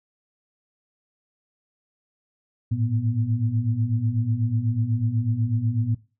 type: tone cluster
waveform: sine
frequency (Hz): 107 / 115.1 / 245.3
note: A2 / A#2 / B3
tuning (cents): -48 / -22 / -12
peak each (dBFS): -26 / -23 / -30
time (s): 2.71-5.95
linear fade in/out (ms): 10
effects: noise-tail reverb RT60 0.3 s tail -19 dB re dry